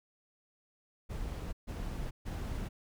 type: noise bursts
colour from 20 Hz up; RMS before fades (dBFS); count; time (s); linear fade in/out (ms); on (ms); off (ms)
brown; -38; 3; 1.09-2.69; 20; 440; 140
effects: none